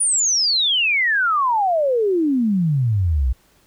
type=exponential sweep; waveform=sine; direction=down; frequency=9790 to 58.27 Hz; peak=-15 dBFS; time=0-3.33 s; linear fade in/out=10 ms; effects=pink hiss -57 dBFS RMS until 3.66 s